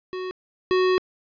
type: tone pair in turn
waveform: square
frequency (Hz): 370 / 370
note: F#4 / F#4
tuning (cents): 0 / 0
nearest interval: unison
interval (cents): 0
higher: neither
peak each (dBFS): -29 / -18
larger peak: second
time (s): 0.13-0.31 / 0.71-0.98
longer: second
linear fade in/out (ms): 0
effects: resampled to 11025 Hz + 10-bit